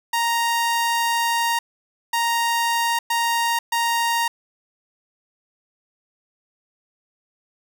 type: tone bursts at uneven times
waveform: sawtooth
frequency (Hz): 932.3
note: A#5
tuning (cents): 0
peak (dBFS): -15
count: 4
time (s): 0.13-1.59 / 2.13-2.99 / 3.1-3.59 / 3.72-4.28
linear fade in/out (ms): 5
effects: none